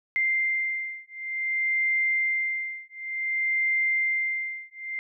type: beating tone pair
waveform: sine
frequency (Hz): 2093 / 2093.55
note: C7 / C7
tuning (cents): 0 / 0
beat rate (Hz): 0.55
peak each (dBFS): -27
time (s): 0.16-4.99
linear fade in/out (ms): 0
effects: none